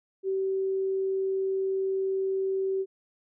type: tone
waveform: sine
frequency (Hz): 384.2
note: G4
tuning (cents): -35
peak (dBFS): -25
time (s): 0.23-2.86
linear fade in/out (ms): 50
effects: none